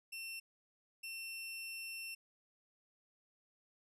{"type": "tone bursts at uneven times", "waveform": "sawtooth", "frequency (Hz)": 2700, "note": "E7", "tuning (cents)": 41, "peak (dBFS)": -40, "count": 2, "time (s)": [[0.12, 0.4], [1.03, 2.15]], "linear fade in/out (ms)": 10, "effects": ["resampled to 32000 Hz"]}